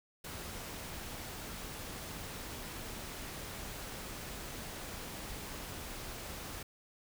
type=noise; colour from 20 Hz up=pink; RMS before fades=-44 dBFS; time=0.24-6.63 s; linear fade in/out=5 ms; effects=none